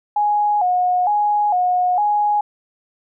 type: tone with vibrato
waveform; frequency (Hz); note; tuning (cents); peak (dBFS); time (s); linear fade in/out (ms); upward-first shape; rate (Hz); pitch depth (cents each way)
sine; 776; G5; -18; -14; 0.16-2.41; 5; square; 1.1; 120
effects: none